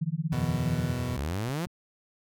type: tone with tremolo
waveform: sine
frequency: 160.3 Hz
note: E3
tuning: 48 cents flat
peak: -23 dBFS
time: 0.01-0.91 s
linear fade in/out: 10 ms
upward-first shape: sine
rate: 17 Hz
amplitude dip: 100%
type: chord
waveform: 30% pulse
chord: E suspended second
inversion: none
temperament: equal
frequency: 82.41 / 92.5 / 123.47 Hz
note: E2 / F#2 / B2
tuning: 0 / 0 / 0 cents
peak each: -33 / -34 / -28 dBFS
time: 0.32-1.17 s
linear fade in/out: 5 ms
type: click train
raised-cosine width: 5 ms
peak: -33 dBFS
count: 4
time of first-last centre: 1.14-1.668 s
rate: 5.68 Hz
type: exponential sweep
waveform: sawtooth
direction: up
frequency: 63.6 to 185 Hz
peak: -25 dBFS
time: 1.17-1.66 s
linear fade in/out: 10 ms
effects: none